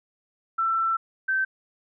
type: tone pair in turn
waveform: sine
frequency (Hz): 1338 / 1548.6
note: E6 / G6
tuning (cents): +25 / -22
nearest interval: minor third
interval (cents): 253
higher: second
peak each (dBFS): -21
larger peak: neither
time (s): 0.58-0.97 / 1.28-1.45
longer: first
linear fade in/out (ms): 10
effects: none